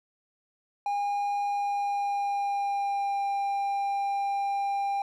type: tone with pitch glide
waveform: triangle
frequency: 812 to 797.6 Hz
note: G#5 to G5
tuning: -39 to +30 cents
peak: -24 dBFS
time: 0.86-5.02 s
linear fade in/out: 2 ms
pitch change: -31 cents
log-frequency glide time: 1.43-3.26 s
effects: none